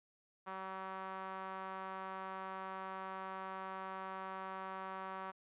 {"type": "tone with band-pass filter", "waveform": "sawtooth", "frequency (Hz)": 190, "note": "F#3", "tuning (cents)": 46, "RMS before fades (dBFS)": -45, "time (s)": [0.46, 5.32], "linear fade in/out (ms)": 20, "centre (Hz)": 1100, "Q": 2.3, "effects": ["resampled to 8000 Hz"]}